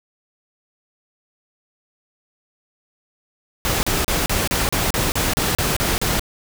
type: noise bursts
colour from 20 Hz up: pink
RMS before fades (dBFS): -20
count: 12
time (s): 3.65-6.195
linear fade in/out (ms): 0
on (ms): 180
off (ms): 35
effects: none